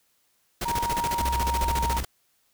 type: noise with tremolo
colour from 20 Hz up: pink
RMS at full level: -29 dBFS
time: 0.61-2.05 s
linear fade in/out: 5 ms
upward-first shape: square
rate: 14 Hz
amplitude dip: 75%
type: tone with pitch glide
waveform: sine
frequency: 940 to 932.4 Hz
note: A#5 to A#5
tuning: +14 to 0 cents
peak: -25 dBFS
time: 0.65-1.99 s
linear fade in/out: 10 ms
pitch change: -14 cents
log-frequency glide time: 1.33-1.69 s
type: tone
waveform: triangle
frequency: 65.41 Hz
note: C2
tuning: in tune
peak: -25 dBFS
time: 1.22-2.03 s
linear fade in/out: 0 ms
effects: white hiss -68 dBFS RMS until 2.53 s